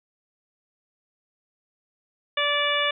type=harmonic tone; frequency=581 Hz; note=D5; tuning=19 cents flat; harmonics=1 / 2 / 3 / 4 / 5 / 6; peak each=-28 / -28 / -28 / -28 / -28 / -28 dBFS; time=2.37-2.91 s; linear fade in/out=5 ms; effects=none